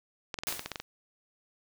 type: clicks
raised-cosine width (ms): 0.2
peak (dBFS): -17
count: 10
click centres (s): 0.342 / 0.388 / 0.435 / 0.485 / 0.525 / 0.594 / 0.66 / 0.717 / 0.758 / 0.8
type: noise with exponential decay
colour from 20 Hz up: white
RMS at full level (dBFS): -31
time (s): 0.47-0.82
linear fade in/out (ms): 0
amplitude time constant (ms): 75
effects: none